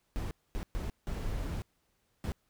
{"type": "noise bursts at uneven times", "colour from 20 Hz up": "brown", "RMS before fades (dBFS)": -35, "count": 5, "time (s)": [[0.16, 0.31], [0.55, 0.63], [0.75, 0.9], [1.07, 1.62], [2.24, 2.32]], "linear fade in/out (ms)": 0, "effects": ["pink hiss -75 dBFS RMS until 2.49 s"]}